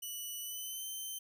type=tone with pitch glide; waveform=5% pulse; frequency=2960 to 3091 Hz; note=F#7 to G7; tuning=0 to -25 cents; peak=-32 dBFS; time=0.02-1.19 s; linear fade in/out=10 ms; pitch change=+75 cents; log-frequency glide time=0.4-0.85 s; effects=none